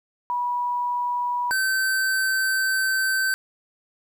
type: tone pair in turn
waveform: sine / square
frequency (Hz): 974 / 1543.1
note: B5 / G6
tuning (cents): -24 / -28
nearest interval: minor sixth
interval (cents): 796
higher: second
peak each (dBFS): -22 / -21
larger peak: second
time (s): 0.3-1.51 / 1.51-3.34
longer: second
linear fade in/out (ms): 0
effects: 10-bit